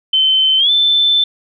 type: tone with pitch glide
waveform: sine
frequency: 3074 to 3531 Hz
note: G7 to A7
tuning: -35 to +5 cents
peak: -9 dBFS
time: 0.13-1.24 s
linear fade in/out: 5 ms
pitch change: +240 cents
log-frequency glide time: 0.58-0.71 s
effects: none